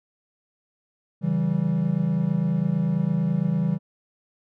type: chord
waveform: triangle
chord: C# diminished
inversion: none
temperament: equal with one note detuned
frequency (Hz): 138.59 / 164.81 / 193.75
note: C#3 / E3 / G3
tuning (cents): 0 / 0 / -20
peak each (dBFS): -26 / -21 / -23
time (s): 1.21-3.79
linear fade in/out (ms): 50
effects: none